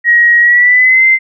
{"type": "tone with pitch glide", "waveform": "sine", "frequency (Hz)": [1894, 2077], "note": ["A#6", "C7"], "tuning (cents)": [27, -13], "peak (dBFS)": -4, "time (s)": [0.04, 1.19], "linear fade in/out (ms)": 50, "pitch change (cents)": 160, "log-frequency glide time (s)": [0.4, 1.05], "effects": []}